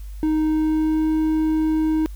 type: tone with pitch glide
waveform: triangle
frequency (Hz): 311.1 to 313.8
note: D#4 to D#4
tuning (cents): 0 to +15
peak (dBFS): -15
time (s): 0.23-2.06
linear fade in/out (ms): 0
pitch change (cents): +15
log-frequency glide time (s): 0.48-1.11
effects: added 50 Hz sine -31 dBFS peak until 2.15 s + white hiss -54 dBFS RMS until 2.15 s